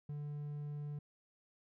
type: tone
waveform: triangle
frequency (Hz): 146.83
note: D3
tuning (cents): 0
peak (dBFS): -38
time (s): 0.09-0.99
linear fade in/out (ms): 5
effects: none